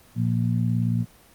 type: harmonic tone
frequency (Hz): 58.27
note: A#1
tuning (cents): 0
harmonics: 2 / 3 / 4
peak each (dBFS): -22 / -26 / -28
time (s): 0.15-1.06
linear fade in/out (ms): 50
effects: pink hiss -53 dBFS RMS until 1.34 s + Opus 24 kbps